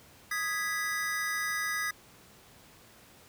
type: chord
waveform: square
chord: G# minor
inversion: second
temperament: equal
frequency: 1244.5 / 1661.2 / 1975.5 Hz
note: D#6 / G#6 / B6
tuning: 0 / 0 / 0 cents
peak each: -38 / -35 / -34 dBFS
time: 0.31-1.91 s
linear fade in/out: 5 ms
effects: pink hiss -56 dBFS RMS until 3.28 s + high-pass 60 Hz 12 dB/octave